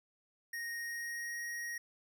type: tone with pitch glide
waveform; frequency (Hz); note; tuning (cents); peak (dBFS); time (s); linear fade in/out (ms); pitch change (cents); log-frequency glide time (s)
square; 1864.7 to 1883.1; A#6 to A#6; 0 to +17; -39; 0.53-1.78; 5; +17; 0.73-1.45
effects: none